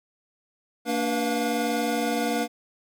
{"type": "tone cluster", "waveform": "square", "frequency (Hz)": [229.3, 290.3, 486, 709], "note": ["A#3", "D4", "B4", "F5"], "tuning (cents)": [-28, -20, -28, 26], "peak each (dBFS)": -30, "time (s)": [0.85, 2.48], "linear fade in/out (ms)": 50, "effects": []}